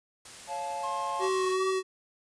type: noise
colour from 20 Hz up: white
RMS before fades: -46 dBFS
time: 0.25-1.54 s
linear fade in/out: 5 ms
type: chord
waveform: triangle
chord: Db augmented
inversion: none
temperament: equal with one note detuned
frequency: 554.4 / 698.5 / 867.4 Hz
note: Db5 / F5 / A5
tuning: 0 / 0 / -25 cents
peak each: -38 / -36 / -32 dBFS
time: 0.47-1.3 s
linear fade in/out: 50 ms
type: tone with pitch glide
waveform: triangle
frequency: 1067 to 1150.2 Hz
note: C6 to D6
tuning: +34 to -36 cents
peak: -31 dBFS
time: 0.83-1.73 s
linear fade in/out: 10 ms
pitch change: +130 cents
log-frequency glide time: 1.4-1.61 s
type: tone with vibrato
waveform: square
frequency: 376.2 Hz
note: F#4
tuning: 29 cents sharp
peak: -27 dBFS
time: 1.19-1.83 s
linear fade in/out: 50 ms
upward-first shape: sine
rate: 2.5 Hz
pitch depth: 13 cents each way
effects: resampled to 22050 Hz